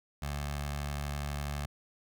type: tone with notch filter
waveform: 15% pulse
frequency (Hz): 72.1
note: D2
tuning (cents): -31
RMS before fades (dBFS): -36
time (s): 0.22-1.66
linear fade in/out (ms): 5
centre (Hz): 290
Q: 0.7
effects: none